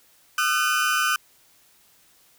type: tone cluster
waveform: 35% pulse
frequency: 1224 / 1351 / 1505 Hz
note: D#6 / E6 / F#6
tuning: -29 / +42 / +29 cents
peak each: -23 / -26 / -21 dBFS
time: 0.38-1.16 s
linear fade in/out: 2 ms
effects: white hiss -58 dBFS RMS until 2.38 s